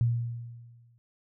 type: tone with exponential decay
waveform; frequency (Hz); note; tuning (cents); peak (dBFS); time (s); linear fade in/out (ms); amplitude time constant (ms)
sine; 118; A#2; +22; -20; 0.01-0.98; 0; 210
effects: none